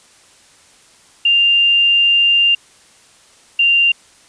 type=tone pair in turn; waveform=sine; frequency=2794 / 2783 Hz; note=F7 / F7; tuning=0 / -7 cents; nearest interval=unison; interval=7 cents; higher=first; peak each=-9 dBFS; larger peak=neither; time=1.25-2.55 / 3.59-3.92 s; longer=first; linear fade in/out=5 ms; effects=white hiss -48 dBFS RMS until 4.28 s + resampled to 22050 Hz